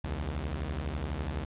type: beating tone pair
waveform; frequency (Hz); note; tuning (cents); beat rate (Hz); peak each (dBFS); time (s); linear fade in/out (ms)
sawtooth; 66.4 / 78.4; C2 / D#2; +26 / +14; 12; -31 / -31; 0.04-1.45; 5
effects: resampled to 8000 Hz + 10-bit